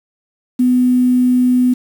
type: tone with quantisation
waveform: sine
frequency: 250 Hz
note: B3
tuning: 21 cents sharp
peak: -9 dBFS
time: 0.59-1.74 s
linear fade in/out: 10 ms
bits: 6
effects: none